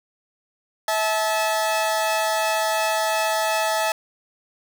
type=tone pair together; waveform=sawtooth; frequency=648.8 / 866 Hz; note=E5 / A5; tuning=-28 / -28 cents; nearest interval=perfect fourth; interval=500 cents; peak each=-19 dBFS; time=0.88-3.92 s; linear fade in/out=2 ms; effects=none